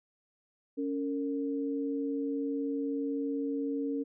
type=tone pair together; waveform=sine; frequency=279.5 / 458 Hz; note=C#4 / A#4; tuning=+14 / -31 cents; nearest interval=major sixth; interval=855 cents; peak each=-31 / -36 dBFS; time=0.77-4.04 s; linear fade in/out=20 ms; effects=none